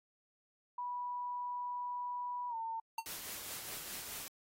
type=tone with pitch glide; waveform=sine; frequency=980 to 903.9 Hz; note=B5 to A5; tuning=-14 to +46 cents; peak=-37 dBFS; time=0.78-2.8 s; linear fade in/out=5 ms; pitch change=-140 cents; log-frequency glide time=2.49-2.55 s
type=tone with exponential decay; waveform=square; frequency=909 Hz; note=A#5; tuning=44 cents flat; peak=-33 dBFS; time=2.98-3.06 s; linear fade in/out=5 ms; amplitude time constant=16 ms
type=noise with tremolo; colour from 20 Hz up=white; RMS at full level=-43 dBFS; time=3.06-4.28 s; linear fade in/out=0 ms; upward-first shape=triangle; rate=4.8 Hz; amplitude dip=40%
effects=AAC 48 kbps